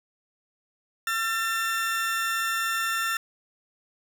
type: tone pair together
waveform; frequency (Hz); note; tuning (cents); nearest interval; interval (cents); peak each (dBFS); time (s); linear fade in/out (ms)
35% pulse; 1356 / 1788.7; E6 / A6; +49 / +28; perfect fourth; 479; -26; 1.07-3.17; 2
effects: none